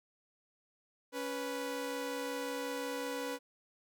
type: tone pair together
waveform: sawtooth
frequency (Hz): 279.2 / 492.9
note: C#4 / B4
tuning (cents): +13 / -3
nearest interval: minor seventh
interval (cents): 984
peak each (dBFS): -37 / -34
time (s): 1.12-3.39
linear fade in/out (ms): 50
effects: none